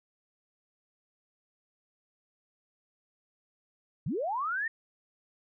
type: linear sweep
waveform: sine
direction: up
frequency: 107.2 to 1864.7 Hz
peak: -29 dBFS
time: 4.06-4.68 s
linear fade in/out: 5 ms
effects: none